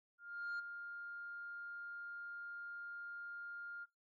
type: tone with ADSR envelope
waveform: sine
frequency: 1406 Hz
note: F6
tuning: 11 cents sharp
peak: -36 dBFS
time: 0.18-3.86 s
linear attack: 410 ms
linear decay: 15 ms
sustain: -9 dB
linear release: 31 ms
effects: noise-tail reverb RT60 0.2 s tail -23 dB re dry + tanh soft clip ceiling -38 dBFS